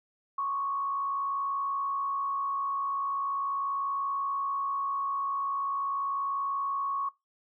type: tone with frequency modulation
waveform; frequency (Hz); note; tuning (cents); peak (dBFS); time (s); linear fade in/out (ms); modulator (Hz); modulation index
sine; 1108.7; C#6; 0; -28; 0.38-7.09; 5; 60.4; 0.44
effects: noise-tail reverb RT60 0.2 s tail -20 dB re dry